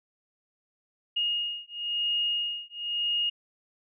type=beating tone pair; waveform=sine; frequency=2857 / 2857.98 Hz; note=F7 / F7; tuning=+39 / +39 cents; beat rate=0.98 Hz; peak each=-30 dBFS; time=1.16-3.3 s; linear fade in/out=10 ms; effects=none